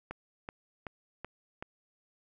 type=click train; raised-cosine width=0.5 ms; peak=-24 dBFS; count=5; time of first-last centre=0.11-1.625 s; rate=2.64 Hz; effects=none